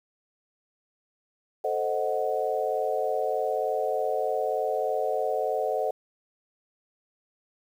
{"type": "chord", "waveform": "sine", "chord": "A diminished seventh", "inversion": "none", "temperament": "equal", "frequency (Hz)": [440, 523.3, 622.3, 740], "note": ["A4", "C5", "Eb5", "Gb5"], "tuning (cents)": [0, 0, 0, 0], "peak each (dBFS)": -30, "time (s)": [1.64, 5.91], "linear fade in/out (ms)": 5, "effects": ["9-bit"]}